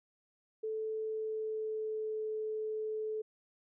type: tone with pitch glide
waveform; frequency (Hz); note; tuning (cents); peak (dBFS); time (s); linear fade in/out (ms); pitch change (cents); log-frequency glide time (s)
sine; 437.6 to 433.3; A4 to A4; -9 to -27; -34; 0.63-3.22; 10; -18; 1.01-2.25
effects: none